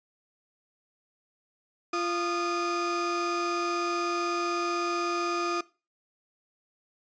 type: tone pair together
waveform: 35% pulse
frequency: 346 / 1229 Hz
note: F4 / D#6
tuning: -16 / -22 cents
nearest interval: octave + minor seventh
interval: 2194 cents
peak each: -28 dBFS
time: 1.93-5.61 s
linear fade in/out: 5 ms
effects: noise-tail reverb RT60 0.3 s tail -19 dB re dry + resampled to 16000 Hz